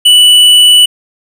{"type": "tone with hard clipping", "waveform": "sine", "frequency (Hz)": 2964, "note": "F#7", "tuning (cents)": 2, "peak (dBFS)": -3, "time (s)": [0.05, 0.86], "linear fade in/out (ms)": 10, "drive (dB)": 8, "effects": []}